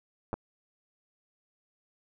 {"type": "clicks", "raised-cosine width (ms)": 1, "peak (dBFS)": -19, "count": 2, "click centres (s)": [0.331, 0.34], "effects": []}